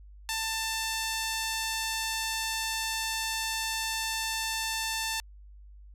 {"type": "tone with band-pass filter", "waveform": "sawtooth", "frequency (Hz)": 890, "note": "A5", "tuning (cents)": 20, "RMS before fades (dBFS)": -32, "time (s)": [0.29, 5.2], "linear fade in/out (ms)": 0, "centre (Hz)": 5900, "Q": 0.61, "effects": ["added 50 Hz sine -47 dBFS peak until 5.94 s"]}